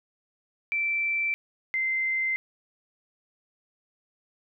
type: tone pair in turn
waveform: sine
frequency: 2336 / 2078 Hz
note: D7 / C7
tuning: -10 / -12 cents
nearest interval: major second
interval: 202 cents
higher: first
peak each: -24 dBFS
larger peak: neither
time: 0.72-1.34 / 1.74-2.36 s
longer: neither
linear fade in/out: 0 ms
effects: none